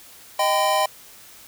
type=chord; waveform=square; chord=Eb augmented; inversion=none; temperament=equal with one note detuned; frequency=622.3 / 784 / 1013.8 Hz; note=Eb5 / G5 / B5; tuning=0 / 0 / +45 cents; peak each=-23 dBFS; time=0.39-0.86 s; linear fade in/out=5 ms; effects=white hiss -46 dBFS RMS until 1.47 s